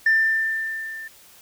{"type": "tone with level ramp", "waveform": "sine", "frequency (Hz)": 1785, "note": "A6", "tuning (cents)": 24, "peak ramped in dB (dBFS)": [-12, -33], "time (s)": [0.06, 1.08], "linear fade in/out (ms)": 5, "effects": ["tanh soft clip ceiling -11 dBFS", "white hiss -50 dBFS RMS until 1.41 s"]}